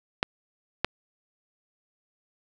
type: clicks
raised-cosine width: 0.3 ms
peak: -6 dBFS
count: 2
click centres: 0.229 / 0.846 s
effects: none